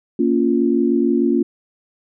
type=chord; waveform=sine; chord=Bb minor; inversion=none; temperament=just; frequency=233.1 / 279.7 / 349.6 Hz; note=Bb3 / Db4 / F4; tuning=0 / +16 / +2 cents; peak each=-18 dBFS; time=0.19-1.43 s; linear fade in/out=5 ms; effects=none

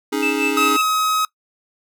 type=chord; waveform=square; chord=C# suspended second; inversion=none; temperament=just; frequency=277.2 / 311.8 / 415.8 Hz; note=C#4 / D#4 / G#4; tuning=0 / +4 / +2 cents; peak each=-24 dBFS; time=0.12-0.77 s; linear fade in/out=10 ms
type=tone with tremolo; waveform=triangle; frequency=2633 Hz; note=E7; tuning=3 cents flat; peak=-16 dBFS; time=0.22-0.82 s; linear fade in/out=10 ms; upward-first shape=sine; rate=5.4 Hz; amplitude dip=85%
type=tone; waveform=45% pulse; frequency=1270 Hz; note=D#6; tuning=35 cents sharp; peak=-16 dBFS; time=0.57-1.25 s; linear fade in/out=2 ms
effects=noise-tail reverb RT60 0.1 s tail -22 dB re dry

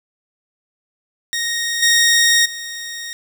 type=tone with level steps; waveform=15% pulse; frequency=1864.7 Hz; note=A#6; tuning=in tune; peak=-13 / -5 / -21 dBFS; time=1.33-3.13 s; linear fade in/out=0 ms; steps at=1.82 / 2.45 s; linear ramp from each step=10 ms; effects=7-bit

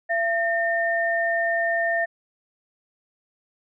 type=tone pair together; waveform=sine; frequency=676.5 / 1815 Hz; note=E5 / A#6; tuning=+45 / -47 cents; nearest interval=octave + perfect fourth; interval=1708 cents; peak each=-23 dBFS; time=0.09-2.06 s; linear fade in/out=20 ms; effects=none

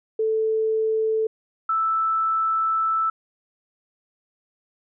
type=tone pair in turn; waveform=sine; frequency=440 / 1318.5 Hz; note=A4 / E6; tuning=0 / 0 cents; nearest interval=octave + perfect fifth; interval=1900 cents; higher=second; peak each=-19 dBFS; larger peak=neither; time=0.19-1.27 / 1.69-3.1 s; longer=second; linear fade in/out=5 ms; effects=none

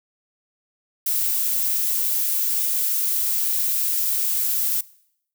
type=noise; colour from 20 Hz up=violet; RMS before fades=-22 dBFS; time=1.06-4.81 s; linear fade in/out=5 ms; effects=noise-tail reverb RT60 0.7 s tail -21 dB re dry

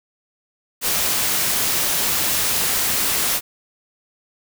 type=noise; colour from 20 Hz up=white; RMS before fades=-20 dBFS; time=0.81-3.41 s; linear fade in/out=50 ms; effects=none

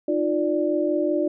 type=tone cluster; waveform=sine; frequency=305.9 / 351.2 / 587 Hz; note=D#4 / F4 / D5; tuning=-29 / +10 / -1 cents; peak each=-24 dBFS; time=0.08-1.28 s; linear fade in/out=5 ms; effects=none

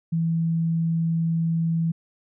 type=tone; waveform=sine; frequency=164.81 Hz; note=E3; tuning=in tune; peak=-20 dBFS; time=0.12-1.92 s; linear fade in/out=10 ms; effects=none

